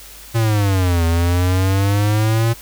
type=exponential two-way sweep; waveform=square; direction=down then up; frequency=116.54 to 82.41 to 116.54 Hz; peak=-14 dBFS; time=0.34-2.54 s; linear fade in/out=20 ms; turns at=1.05 s; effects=added 50 Hz sine -43 dBFS peak until 2.61 s + white hiss -39 dBFS RMS until 2.61 s